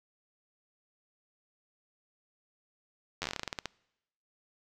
slowing click train, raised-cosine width 0.2 ms, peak -16 dBFS, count 15, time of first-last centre 3.22-3.657 s, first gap 10 ms, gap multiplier 1.16, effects noise-tail reverb RT60 0.9 s tail -25 dB re dry

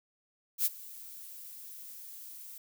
violet noise with ADSR envelope, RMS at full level -26 dBFS, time 0.58-2.58 s, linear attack 73 ms, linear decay 33 ms, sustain -21 dB, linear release 4 ms, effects none

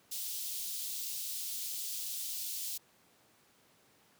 white high-pass noise, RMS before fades -39 dBFS, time 0.11-2.78 s, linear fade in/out 10 ms, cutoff 3300 Hz, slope 24 dB/octave, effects pink hiss -66 dBFS RMS until 4.19 s + high-pass 150 Hz 12 dB/octave

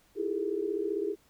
sine tone cluster, 324.1 / 342.3 / 403.2 / 438.6 Hz, E4 / F4 / G4 / A4, -29 / -35 / +49 / -6 cents, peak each -37 / -37 / -31 / -36 dBFS, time 0.15-1.16 s, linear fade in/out 50 ms, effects pink hiss -65 dBFS RMS until 1.29 s

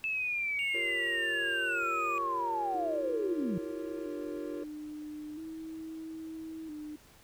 sine linear sweep, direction down, 2633 to 165.6 Hz, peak -30 dBFS, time 0.04-3.58 s, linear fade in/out 0 ms
triangle tone with pitch glide, 2794 to 2475 Hz, F7 to D#7, 0 to -10 cents, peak -34 dBFS, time 0.59-2.18 s, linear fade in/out 0 ms, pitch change -210 cents, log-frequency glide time 1.65-1.84 s
triangle chord, G half-diminished seventh, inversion third, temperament equal with one note detuned, 349.2 / 392 / 464.3 / 554.4 Hz, F4 / G4 / Bb4 / Db5, 0 / 0 / -7 / 0 cents, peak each -39 / -44 / -41 / -43 dBFS, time 0.74-4.64 s, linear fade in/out 5 ms
sine tone with vibrato, 311.1 Hz, D#4, in tune, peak -39 dBFS, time 2.74-6.96 s, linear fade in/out 5 ms, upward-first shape square, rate 0.38 Hz, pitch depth 52 cents each way
effects pink hiss -59 dBFS RMS until 7.23 s

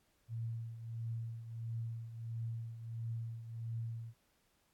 sine tone with tremolo, 114.7 Hz, A#2, 28 cents flat, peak -36 dBFS, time 0.28-4.14 s, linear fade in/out 50 ms, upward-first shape triangle, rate 1.5 Hz, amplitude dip 70%, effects pink hiss -75 dBFS RMS until 4.73 s + AAC 64 kbps

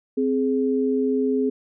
sine tone pair together, 260.9 / 419.5 Hz, C4 / G#4, -5 / +17 cents, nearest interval minor sixth, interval 822 cents, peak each -21 / -22 dBFS, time 0.17-1.5 s, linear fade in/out 10 ms, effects none

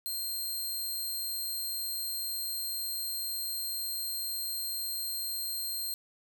10% pulse tone, 4186 Hz, C8, in tune, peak -26 dBFS, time 0.06-5.94 s, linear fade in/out 0 ms, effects 9-bit

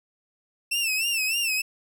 sawtooth tone with vibrato, 2664 Hz, E7, 18 cents sharp, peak -20 dBFS, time 0.71-1.62 s, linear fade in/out 10 ms, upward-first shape sine, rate 3.3 Hz, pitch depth 100 cents each way, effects none

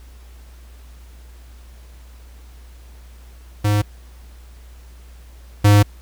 square tone pair in turn, 103.83 / 102.93 Hz, G#2 / G#2, 0 / -15 cents, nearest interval unison, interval 15 cents, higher first, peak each -15 / -9 dBFS, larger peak second, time 3.64-3.82 / 5.64-5.83 s, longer second, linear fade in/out 10 ms, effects added 60 Hz sine -39 dBFS peak until 6.01 s + pink hiss -52 dBFS RMS until 6.01 s

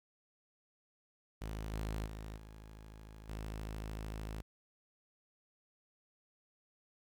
sawtooth tone with level steps, 53.3 Hz, G#1, 46 cents sharp, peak -36 / -33 / -40 / -47 / -37 dBFS, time 1.41-4.42 s, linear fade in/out 10 ms, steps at 1.72 / 2.05 / 2.36 / 3.28 s, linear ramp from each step 20 ms, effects 12-bit

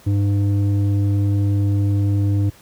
square tone with low-pass filter, 100.6 Hz, G2, 45 cents sharp, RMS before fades -17 dBFS, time 0.06-2.5 s, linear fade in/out 10 ms, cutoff 260 Hz, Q 1.3, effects pink hiss -48 dBFS RMS until 2.61 s + high-pass 60 Hz 12 dB/octave

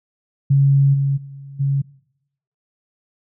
sine tone with level steps, 138.59 Hz, C#3, in tune, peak -10 / -15 / -33 / -15 dBFS, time 0.5-1.82 s, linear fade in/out 10 ms, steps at 0.93 / 1.16 / 1.59 s, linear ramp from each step 20 ms, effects noise-tail reverb RT60 0.8 s tail -23 dB re dry

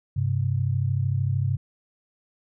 sine tone pair together, 99.2 / 132.42 Hz, G2 / C3, +21 / +21 cents, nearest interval perfect fourth, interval 500 cents, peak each -24 dBFS, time 0.16-1.57 s, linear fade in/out 10 ms, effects none

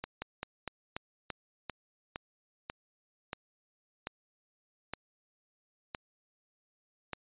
slowing click train, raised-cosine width 0.3 ms, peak -20 dBFS, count 14, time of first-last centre 0.04-7.133 s, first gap 180 ms, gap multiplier 1.17, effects resampled to 8000 Hz

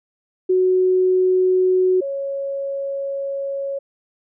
sine tone pair in turn, 370 / 552.6 Hz, F#4 / C#5, 0 / -6 cents, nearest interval perfect fifth, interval 694 cents, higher second, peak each -13 / -22 dBFS, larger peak first, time 0.49-2.01 / 2.01-3.79 s, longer second, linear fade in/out 10 ms, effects none

